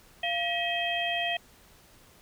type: harmonic tone with a mistuned harmonic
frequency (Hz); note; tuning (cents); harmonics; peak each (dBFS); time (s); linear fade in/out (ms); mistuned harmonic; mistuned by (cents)
638; D#5; +43; 1 / 3 / 4 / 5; -31 / -34 / -33 / -32; 0.23-1.37; 5; 1; +140
effects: pink hiss -57 dBFS RMS until 2.21 s